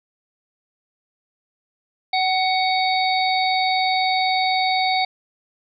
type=harmonic tone with a mistuned harmonic; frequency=752 Hz; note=F#5; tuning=28 cents sharp; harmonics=1 / 3 / 5 / 6; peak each=-19 / -24 / -26 / -27 dBFS; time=2.13-5.05 s; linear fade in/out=5 ms; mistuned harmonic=3; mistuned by=-20 cents; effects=none